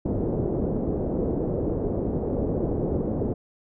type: low-pass noise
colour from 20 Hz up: white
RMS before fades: -26 dBFS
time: 0.05-3.34 s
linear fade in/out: 10 ms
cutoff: 480 Hz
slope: 24 dB/octave
effects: none